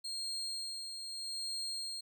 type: tone with tremolo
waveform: 35% pulse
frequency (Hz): 4222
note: C8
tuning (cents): +15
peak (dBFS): -35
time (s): 0.04-2.01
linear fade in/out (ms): 10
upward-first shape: sine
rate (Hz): 0.81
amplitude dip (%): 45
effects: none